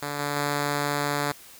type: tone with level steps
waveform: 5% pulse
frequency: 144.8 Hz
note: D3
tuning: 24 cents flat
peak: -18 / -15 / -13 dBFS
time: 0.02-1.32 s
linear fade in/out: 5 ms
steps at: 0.19 / 0.36 s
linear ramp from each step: 5 ms
effects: white hiss -48 dBFS RMS until 1.59 s